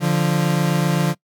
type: tone pair together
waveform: 40% pulse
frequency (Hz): 146.83 / 174.61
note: D3 / F3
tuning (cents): 0 / 0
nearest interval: minor third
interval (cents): 300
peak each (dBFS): -18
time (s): 0-1.15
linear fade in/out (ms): 50
effects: noise-tail reverb RT60 0.1 s tail -23 dB re dry